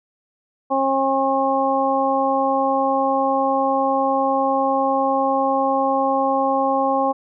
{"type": "harmonic tone", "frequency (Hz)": 270, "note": "C#4", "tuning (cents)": -45, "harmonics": [1, 2, 3, 4], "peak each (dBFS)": [-24, -21, -20, -23], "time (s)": [0.7, 7.13], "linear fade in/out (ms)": 20, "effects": []}